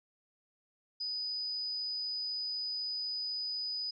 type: tone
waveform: sine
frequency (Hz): 4978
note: D#8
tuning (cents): 0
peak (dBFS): -34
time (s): 1-3.91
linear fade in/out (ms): 10
effects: none